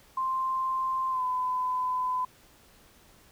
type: tone with pitch glide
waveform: sine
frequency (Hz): 1046.5 to 1009.7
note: C6 to B5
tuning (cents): 0 to +38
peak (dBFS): -26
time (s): 0.17-2.25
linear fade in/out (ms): 5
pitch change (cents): -62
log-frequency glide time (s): 1.1-1.23
effects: pink hiss -58 dBFS RMS until 3.31 s